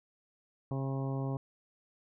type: harmonic tone with a mistuned harmonic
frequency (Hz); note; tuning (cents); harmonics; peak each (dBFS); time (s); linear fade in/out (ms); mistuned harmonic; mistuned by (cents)
135; C#3; -45; 1 / 2 / 3 / 4 / 5 / 6 / 7 / 8; -33 / -39 / -43 / -45 / -47 / -49 / -50 / -51; 0.71-1.37; 2; 7; +27
effects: none

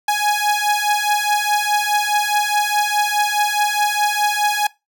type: beating tone pair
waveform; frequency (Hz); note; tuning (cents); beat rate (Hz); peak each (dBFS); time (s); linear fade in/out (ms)
sawtooth; 830.6 / 835.4; G#5 / G#5; 0 / +10; 4.8; -15; 0.08-4.67; 5
effects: noise-tail reverb RT60 0.2 s tail -20 dB re dry

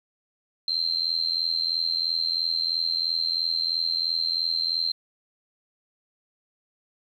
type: tone with amplitude modulation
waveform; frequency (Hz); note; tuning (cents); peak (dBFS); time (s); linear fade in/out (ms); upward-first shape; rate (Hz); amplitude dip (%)
sine; 4139; C8; -20; -19; 0.68-4.92; 2; sine; 83; 90
effects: 9-bit

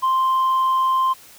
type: tone with tanh clipping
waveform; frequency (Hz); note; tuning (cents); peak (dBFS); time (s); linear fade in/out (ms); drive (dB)
sine; 1046.5; C6; 0; -16; 0.02-1.14; 20; 1
effects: white hiss -46 dBFS RMS until 1.38 s

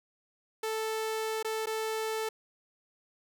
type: tone with dropouts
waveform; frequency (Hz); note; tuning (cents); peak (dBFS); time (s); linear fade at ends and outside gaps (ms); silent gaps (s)
sawtooth; 440; A4; 0; -27; 0.63-2.29; 5; 1.428-1.446 / 1.659-1.669
effects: none

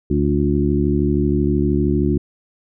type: harmonic tone with a mistuned harmonic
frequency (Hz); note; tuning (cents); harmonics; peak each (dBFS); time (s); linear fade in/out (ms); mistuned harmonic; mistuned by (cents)
72.9; D2; -12; 1 / 2 / 3 / 4 / 5; -21 / -21 / -21 / -21 / -21; 0.1-2.18; 5; 5; -32
effects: none

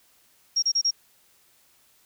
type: tone bursts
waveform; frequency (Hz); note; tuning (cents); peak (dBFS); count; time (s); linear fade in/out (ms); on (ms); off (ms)
sine; 5588; F8; 0; -19; 4; 0.56-0.91; 10; 65; 30
effects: white hiss -61 dBFS RMS until 2.05 s

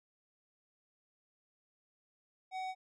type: tone with tanh clipping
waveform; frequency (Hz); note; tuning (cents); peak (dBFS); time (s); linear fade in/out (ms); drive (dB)
sine; 751; F#5; +26; -39; 2.51-2.75; 50; 14
effects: none

